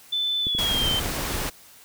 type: tone with pitch glide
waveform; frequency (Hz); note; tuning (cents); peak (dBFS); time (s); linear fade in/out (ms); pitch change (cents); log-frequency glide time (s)
sine; 3515 to 3113; A7 to G7; -2 to -13; -22; 0.12-1; 10; -211; 0.41-0.89
type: clicks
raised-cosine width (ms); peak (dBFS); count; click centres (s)
3; -20; 10; 0.469 / 0.55 / 0.714 / 0.747 / 0.819 / 0.855 / 0.913 / 0.945 / 1.023 / 1.059
type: noise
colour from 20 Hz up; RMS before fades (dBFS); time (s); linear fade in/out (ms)
pink; -28; 0.58-1.5; 10
effects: white hiss -50 dBFS RMS until 1.84 s